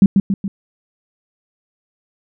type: tone with echo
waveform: sine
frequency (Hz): 196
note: G3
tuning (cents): 0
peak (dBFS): -3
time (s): 0.02-0.06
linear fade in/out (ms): 2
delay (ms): 140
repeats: 3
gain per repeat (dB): -5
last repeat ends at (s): 0.48
effects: none